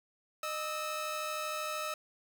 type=tone pair together; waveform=sawtooth; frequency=613 / 1298.9 Hz; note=D#5 / E6; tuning=-26 / -26 cents; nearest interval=octave + minor second; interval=1300 cents; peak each=-35 / -33 dBFS; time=0.43-1.94 s; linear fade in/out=2 ms; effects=none